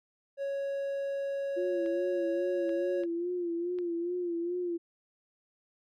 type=tone; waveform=triangle; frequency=554.4 Hz; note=C#5; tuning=in tune; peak=-29 dBFS; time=0.37-3.06 s; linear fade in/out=50 ms
type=tone with vibrato; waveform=sine; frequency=347.9 Hz; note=F4; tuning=7 cents flat; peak=-30 dBFS; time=1.56-4.78 s; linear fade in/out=20 ms; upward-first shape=sine; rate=2.4 Hz; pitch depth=58 cents each way
type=clicks; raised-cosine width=0.3 ms; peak=-35 dBFS; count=4; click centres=1.861 / 2.693 / 3.036 / 3.787 s
effects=none